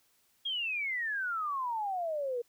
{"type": "exponential sweep", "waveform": "sine", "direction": "down", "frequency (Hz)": [3300, 466.2], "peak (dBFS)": -31, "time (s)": [0.45, 2.42], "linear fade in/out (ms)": 10, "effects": ["white hiss -70 dBFS RMS until 2.48 s"]}